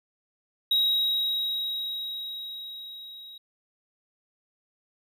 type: tone with level ramp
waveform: triangle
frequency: 3817 Hz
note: A#7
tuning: 40 cents sharp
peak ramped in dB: -18 to -41 dBFS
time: 0.71-3.38 s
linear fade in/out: 5 ms
effects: none